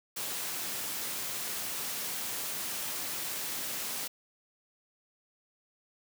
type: high-pass noise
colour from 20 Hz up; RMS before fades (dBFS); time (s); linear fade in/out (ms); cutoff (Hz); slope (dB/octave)
white; -36; 0.16-4.08; 10; 110; 12
effects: none